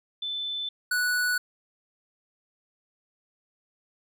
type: tone pair in turn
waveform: sine / square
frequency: 3520 / 1476.5 Hz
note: A7 / F#6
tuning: 0 / -4 cents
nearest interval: octave + minor third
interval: 1504 cents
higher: first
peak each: -29 / -24 dBFS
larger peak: second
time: 0.22-0.69 / 0.91-1.38 s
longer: neither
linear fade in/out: 5 ms
effects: none